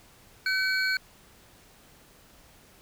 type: tone cluster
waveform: triangle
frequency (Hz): 1522 / 2277 / 4327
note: F#6 / C#7 / C#8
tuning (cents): +48 / +46 / -43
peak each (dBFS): -24 / -30 / -30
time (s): 0.46-0.97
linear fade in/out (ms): 2
effects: pink hiss -56 dBFS RMS until 2.81 s